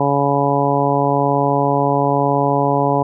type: harmonic tone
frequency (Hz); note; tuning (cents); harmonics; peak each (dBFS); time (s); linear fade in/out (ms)
141; C#3; +30; 1 / 2 / 3 / 4 / 5 / 6 / 7; -21 / -21 / -21 / -21 / -21 / -21 / -21; 0-3.03; 5
effects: none